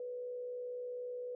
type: tone with frequency modulation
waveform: sine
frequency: 493.4 Hz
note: B4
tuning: 2 cents flat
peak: -39 dBFS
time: 0-1.35 s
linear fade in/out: 2 ms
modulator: 63.9 Hz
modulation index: 0.25
effects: none